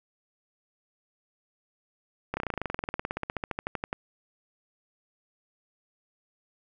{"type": "slowing click train", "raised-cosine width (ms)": 0.5, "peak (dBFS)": -15, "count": 30, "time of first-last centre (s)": [2.34, 3.929], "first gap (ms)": 30, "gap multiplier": 1.04, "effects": []}